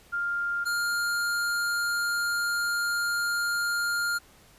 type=tone pair in turn; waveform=sine / square; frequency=1400 / 1405.7 Hz; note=F6 / F6; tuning=+4 / +11 cents; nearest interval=unison; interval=7 cents; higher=second; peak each=-26 dBFS; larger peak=neither; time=0.12-0.65 / 0.65-4.19 s; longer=second; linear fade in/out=20 ms; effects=pink hiss -56 dBFS RMS until 4.58 s + resampled to 32000 Hz